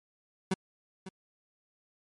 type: tone with echo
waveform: 30% pulse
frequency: 188.8 Hz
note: F#3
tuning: 35 cents sharp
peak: -23 dBFS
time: 0.51-0.54 s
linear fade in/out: 5 ms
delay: 550 ms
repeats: 1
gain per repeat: -14 dB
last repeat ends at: 1.09 s
effects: MP3 48 kbps